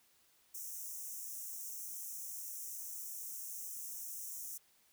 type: high-pass noise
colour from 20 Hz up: white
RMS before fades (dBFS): -45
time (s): 0.54-4.58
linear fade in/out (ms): 10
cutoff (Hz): 5600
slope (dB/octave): 96
effects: white hiss -70 dBFS RMS until 4.92 s